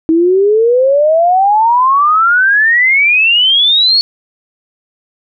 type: exponential sweep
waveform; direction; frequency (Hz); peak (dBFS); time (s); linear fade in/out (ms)
sine; up; 317.4 to 4435; -6; 0.09-4.01; 0
effects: none